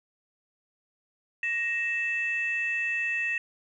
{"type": "tone pair together", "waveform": "sine", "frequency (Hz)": [1872.7, 2637], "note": ["A#6", "E7"], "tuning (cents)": [7, 0], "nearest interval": "tritone", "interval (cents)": 593, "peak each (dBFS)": -28, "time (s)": [1.43, 3.38], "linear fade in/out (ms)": 2, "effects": ["tanh soft clip ceiling -19 dBFS"]}